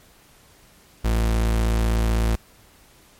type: tone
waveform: 40% pulse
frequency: 56 Hz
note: A1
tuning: 31 cents sharp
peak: -17 dBFS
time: 1.04-2.36 s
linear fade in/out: 10 ms
effects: pink hiss -53 dBFS RMS until 3.19 s + MP3 64 kbps